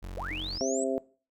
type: tone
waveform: 35% pulse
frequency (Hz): 45.4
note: F#1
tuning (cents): -32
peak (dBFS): -35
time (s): 0.02-0.59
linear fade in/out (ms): 20
type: linear sweep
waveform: sine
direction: up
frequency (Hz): 428.5 to 8090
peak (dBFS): -34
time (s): 0.17-0.84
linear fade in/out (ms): 2
type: tone with exponential decay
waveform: sine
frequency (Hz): 311.1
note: D#4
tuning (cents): 0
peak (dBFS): -37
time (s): 0.31-0.91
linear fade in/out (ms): 0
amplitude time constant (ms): 130
type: harmonic tone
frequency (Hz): 132.8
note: C3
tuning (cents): +26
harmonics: 2 / 3 / 4 / 5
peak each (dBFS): -32 / -32 / -32 / -32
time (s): 0.61-0.98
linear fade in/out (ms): 0
effects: noise-tail reverb RT60 0.4 s tail -21 dB re dry